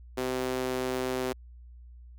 sawtooth tone with high-pass filter, 128.3 Hz, C3, 34 cents flat, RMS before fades -31 dBFS, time 0.17-1.33 s, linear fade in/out 10 ms, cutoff 350 Hz, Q 2, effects added 60 Hz sine -46 dBFS peak until 2.18 s

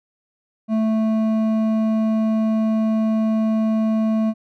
sine tone with hard clipping, 220 Hz, A3, in tune, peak -18 dBFS, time 0.68-4.34 s, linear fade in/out 50 ms, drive 8 dB, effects none

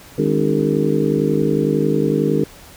harmonic tone with a mistuned harmonic, 51 Hz, G#1, 31 cents flat, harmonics 3 / 4 / 5 / 6 / 7 / 8 / 9, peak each -21 / -22 / -24 / -21 / -27 / -21 / -22 dBFS, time 0.18-2.44 s, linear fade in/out 5 ms, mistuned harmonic 5, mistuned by +90 cents, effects pink hiss -42 dBFS RMS until 2.76 s

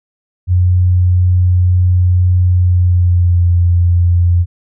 sine tone with pitch glide, 90.2 to 87.38 Hz, F#2 to F2, -44 to +1 cents, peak -7 dBFS, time 0.47-4.46 s, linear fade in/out 50 ms, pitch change -55 cents, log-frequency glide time 2.61-3.47 s, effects none

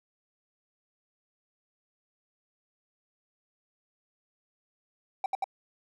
triangle tone bursts, 773 Hz, G5, 24 cents flat, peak -24 dBFS, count 3, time 5.24-5.442 s, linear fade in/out 2 ms, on 20 ms, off 71 ms, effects none

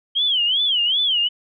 sine tone with vibrato, 3136 Hz, G7, in tune, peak -16 dBFS, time 0.15-1.29 s, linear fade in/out 20 ms, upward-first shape sine, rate 2.6 Hz, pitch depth 190 cents each way, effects none

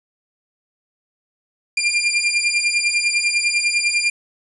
sawtooth beating tone pair, 2391 / 2401 Hz, D7 / D7, +30 / +38 cents, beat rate 10 Hz, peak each -16 / -16 dBFS, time 1.77-4.1 s, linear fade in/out 5 ms, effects resampled to 24000 Hz + 8-bit

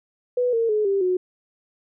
sine tone with pitch steps, 493.9 / 458.2 / 425 / 394.3 / 365.8 Hz, B4 / A#4 / G#4 / G4 / F#4, 0 / -30 / +40 / +10 / -20 cents, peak -18 dBFS, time 0.37-1.17 s, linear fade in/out 5 ms, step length 160 ms, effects none

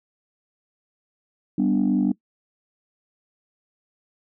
sine chord, G major, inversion none, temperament equal, 196 / 246.9 / 293.7 Hz, G3 / B3 / D4, 0 / 0 / 0 cents, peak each -21 dBFS, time 1.58-2.12 s, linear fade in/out 5 ms, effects noise-tail reverb RT60 0.1 s tail -21 dB re dry + tanh soft clip ceiling -12 dBFS

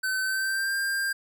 square tone with pitch glide, 1527 to 1593.7 Hz, G6 to G6, -46 to +28 cents, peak -26 dBFS, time 0.03-1.13 s, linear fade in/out 10 ms, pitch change +74 cents, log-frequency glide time 0.21-0.76 s, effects none

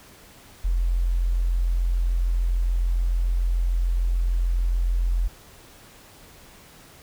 sine tone, 43.42 Hz, F1, 9 cents flat, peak -19 dBFS, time 0.64-5.28 s, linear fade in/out 10 ms, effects pink hiss -49 dBFS RMS until 7.02 s

